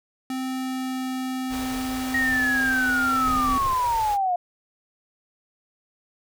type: tone with pitch glide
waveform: square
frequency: 260 to 258.5 Hz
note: C4 to C4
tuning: -11 to -21 cents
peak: -27 dBFS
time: 0.3-3.58 s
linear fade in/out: 2 ms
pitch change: -10 cents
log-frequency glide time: 0.43-1.09 s
type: band-stop noise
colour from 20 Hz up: pink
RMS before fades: -36 dBFS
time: 1.49-4.18 s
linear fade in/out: 50 ms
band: 120 to 390 Hz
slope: 48 dB/octave
type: linear sweep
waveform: sine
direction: down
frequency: 1883 to 698.5 Hz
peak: -20 dBFS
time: 2.14-4.36 s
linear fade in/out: 5 ms
type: noise bursts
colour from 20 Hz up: brown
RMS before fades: -33 dBFS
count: 3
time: 3.27-3.736 s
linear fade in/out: 5 ms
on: 140 ms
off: 23 ms
effects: none

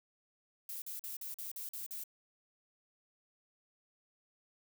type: noise bursts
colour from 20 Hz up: violet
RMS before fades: -43 dBFS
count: 8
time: 0.69-2.038 s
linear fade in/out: 2 ms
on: 130 ms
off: 44 ms
effects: none

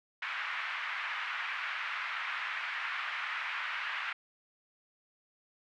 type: band-pass noise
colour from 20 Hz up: white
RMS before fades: -37 dBFS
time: 0.22-4.13 s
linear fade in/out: 5 ms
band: 1100 to 2400 Hz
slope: 24 dB/octave
effects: none

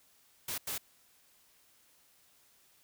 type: noise bursts at uneven times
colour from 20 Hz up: white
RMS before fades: -37 dBFS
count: 2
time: 0.48-0.58 / 0.67-0.78 s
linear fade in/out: 5 ms
effects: white hiss -66 dBFS RMS until 2.83 s

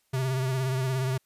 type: tone with vibrato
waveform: square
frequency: 130.81 Hz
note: C3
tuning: in tune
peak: -26 dBFS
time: 0.13-1.18 s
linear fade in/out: 10 ms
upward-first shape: triangle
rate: 17 Hz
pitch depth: 54 cents each way
effects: white hiss -71 dBFS RMS until 1.25 s + resampled to 32000 Hz

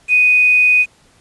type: tone with quantisation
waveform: sine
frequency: 2489 Hz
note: D#7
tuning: in tune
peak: -8 dBFS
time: 0.08-0.86 s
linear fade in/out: 50 ms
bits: 6
effects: pink hiss -52 dBFS RMS until 1.2 s + resampled to 24000 Hz

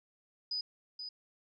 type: tone with echo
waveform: sine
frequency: 4978 Hz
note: D#8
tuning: in tune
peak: -33 dBFS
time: 0.51-0.61 s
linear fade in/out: 5 ms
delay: 480 ms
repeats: 1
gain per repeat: -7 dB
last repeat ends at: 1.09 s
effects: none

